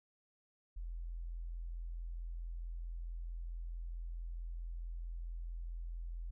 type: tone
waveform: sine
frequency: 42.28 Hz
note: E1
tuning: 45 cents sharp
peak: -40 dBFS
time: 0.76-6.31 s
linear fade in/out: 10 ms
effects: none